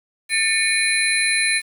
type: tone cluster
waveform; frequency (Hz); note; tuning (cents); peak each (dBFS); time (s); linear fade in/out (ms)
sine; 1791 / 2215 / 2435 / 4078 / 9720; A6 / C#7 / D#7 / C8 / D#9; +30 / -2 / -38 / -45 / -42; -23; 0.29-1.62; 50
effects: 7-bit